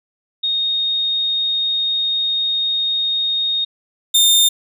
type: tone pair in turn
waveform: sine / sawtooth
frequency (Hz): 3712 / 3627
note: A#7 / A#7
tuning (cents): -8 / -48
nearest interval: unison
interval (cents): 40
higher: first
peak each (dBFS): -16 / -7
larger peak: second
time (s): 0.43-3.65 / 4.14-4.49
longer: first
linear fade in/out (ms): 10
effects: none